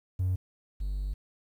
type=tone pair in turn; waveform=triangle; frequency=92.5 / 49.03 Hz; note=F#2 / G1; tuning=0 / +1 cents; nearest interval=major seventh; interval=1099 cents; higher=first; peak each=-22 / -27 dBFS; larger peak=first; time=0.19-0.36 / 0.8-1.14 s; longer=second; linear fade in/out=10 ms; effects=tanh soft clip ceiling -21 dBFS + 10-bit